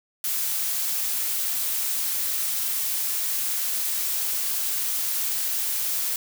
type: noise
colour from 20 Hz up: blue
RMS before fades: -26 dBFS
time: 0.24-6.16 s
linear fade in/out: 2 ms
effects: none